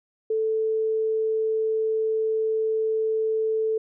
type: tone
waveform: sine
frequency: 440 Hz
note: A4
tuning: in tune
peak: -21 dBFS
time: 0.3-3.78 s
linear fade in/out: 5 ms
effects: none